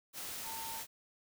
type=tone in noise; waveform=sine; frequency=901 Hz; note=A5; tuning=41 cents sharp; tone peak=-44 dBFS; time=0.43-0.83 s; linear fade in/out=50 ms; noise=white; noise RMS=-43 dBFS; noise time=0.13-0.87 s; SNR=-4 dB; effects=none